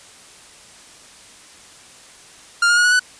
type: tone with pitch steps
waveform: 45% pulse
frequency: 1400 / 1422 / 1444.4 / 1467.1 / 1490.1 Hz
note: F6 / F6 / F#6 / F#6 / F#6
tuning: +4 / +31 / -42 / -15 / +12 cents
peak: -12 dBFS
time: 2.62-2.995 s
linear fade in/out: 5 ms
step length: 75 ms
effects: white hiss -44 dBFS RMS until 3.19 s + resampled to 22050 Hz